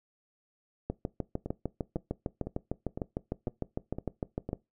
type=two click trains; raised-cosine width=2 ms; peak=-22 / -18 dBFS; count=7 / 25; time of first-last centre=1.46-4.49 / 0.9-4.531 s; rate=1.98 / 6.61 Hz; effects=noise-tail reverb RT60 0.2 s tail -20 dB re dry